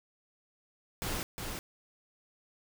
pink noise with echo, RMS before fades -35 dBFS, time 1.02-1.23 s, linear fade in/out 0 ms, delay 360 ms, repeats 1, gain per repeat -4 dB, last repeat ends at 1.59 s, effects none

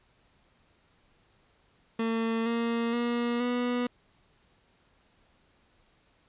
30% pulse tone with pitch steps, 226.7 / 232.5 / 238.5 / 244.7 Hz, A#3 / A#3 / A#3 / B3, -48 / -4 / +40 / -16 cents, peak -24 dBFS, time 1.99-3.87 s, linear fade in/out 5 ms, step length 470 ms, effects pink hiss -66 dBFS RMS until 6.28 s + resampled to 8000 Hz

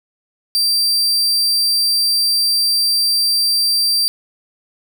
40% pulse tone, 4700 Hz, D8, 1 cent sharp, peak -12 dBFS, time 0.55-4.08 s, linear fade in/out 0 ms, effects none

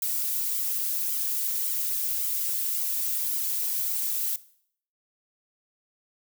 violet noise with flanger, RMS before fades -28 dBFS, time 0.02-4.36 s, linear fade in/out 2 ms, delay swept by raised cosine 1.1 to 4.3 ms, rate 1.8 Hz, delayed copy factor -0.85, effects noise-tail reverb RT60 0.6 s tail -18 dB re dry

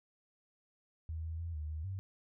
sine tone with pitch steps, 80.2 / 81 / 84 / 76.2 / 77.8 / 95.9 Hz, E2 / E2 / E2 / D#2 / D#2 / G2, -47 / -30 / +33 / -36 / 0 / -37 cents, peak -37 dBFS, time 1.09-1.99 s, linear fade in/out 0 ms, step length 150 ms, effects none

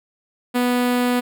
sawtooth tone with notch filter, 246.2 Hz, B3, 5 cents flat, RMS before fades -19 dBFS, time 0.54-1.21 s, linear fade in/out 20 ms, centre 6000 Hz, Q 1.7, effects none

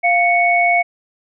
sine tone pair together, 698 / 2219 Hz, F5 / C#7, -1 / +1 cents, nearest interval octave + minor sixth, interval 2002 cents, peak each -14 dBFS, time 0.03-0.83 s, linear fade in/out 20 ms, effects none

